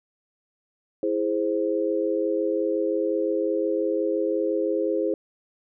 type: chord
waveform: sine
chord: E augmented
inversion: none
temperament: equal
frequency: 329.6 / 415.3 / 523.3 Hz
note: E4 / G#4 / B#4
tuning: 0 / 0 / 0 cents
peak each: -26 dBFS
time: 1.03-5.14 s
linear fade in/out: 2 ms
effects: none